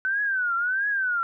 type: tone with vibrato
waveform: sine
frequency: 1512 Hz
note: F#6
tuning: 37 cents sharp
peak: -22 dBFS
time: 0.05-1.23 s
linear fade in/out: 0 ms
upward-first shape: triangle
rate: 1.5 Hz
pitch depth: 190 cents each way
effects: none